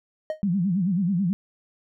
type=tone with exponential decay; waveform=triangle; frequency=622.3 Hz; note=D#5; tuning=in tune; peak=-19 dBFS; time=0.3-0.42 s; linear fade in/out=1 ms; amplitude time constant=24 ms
type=tone with vibrato; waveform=sine; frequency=185 Hz; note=F#3; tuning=in tune; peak=-20 dBFS; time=0.43-1.33 s; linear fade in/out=0 ms; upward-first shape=sine; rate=9.2 Hz; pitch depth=180 cents each way
effects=none